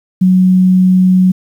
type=tone; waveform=sine; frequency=184.8 Hz; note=F#3; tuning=2 cents flat; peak=-5 dBFS; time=0.21-1.32 s; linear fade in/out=10 ms; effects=7-bit